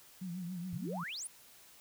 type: tone with vibrato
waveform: sine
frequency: 178.5 Hz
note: F3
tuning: 38 cents sharp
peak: -38 dBFS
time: 0.21-1.04 s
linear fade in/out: 10 ms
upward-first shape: triangle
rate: 7.1 Hz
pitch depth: 110 cents each way
type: exponential sweep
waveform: sine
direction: up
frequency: 102.2 to 10490 Hz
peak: -39 dBFS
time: 0.73-1.27 s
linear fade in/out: 0 ms
effects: white hiss -59 dBFS RMS until 1.8 s